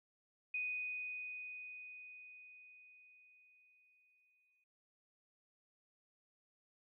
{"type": "tone with exponential decay", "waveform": "sine", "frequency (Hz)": 2489, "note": "D#7", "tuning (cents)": 0, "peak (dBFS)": -36, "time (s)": [0.54, 4.64], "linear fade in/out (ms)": 5, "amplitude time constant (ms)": 890, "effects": []}